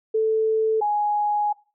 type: tone pair in turn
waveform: sine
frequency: 440 / 832.5 Hz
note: A4 / G#5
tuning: 0 / +4 cents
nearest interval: major seventh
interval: 1104 cents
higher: second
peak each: -17 / -19 dBFS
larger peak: first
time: 0.14-0.81 / 0.81-1.53 s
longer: second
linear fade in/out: 10 ms
effects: noise-tail reverb RT60 0.3 s tail -19 dB re dry